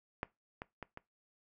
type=clicks; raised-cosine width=0.5 ms; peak=-20 / -26 / -27 / -30 dBFS; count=4; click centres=0.231 / 0.619 / 0.827 / 0.974 s; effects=noise-tail reverb RT60 0.2 s tail -21 dB re dry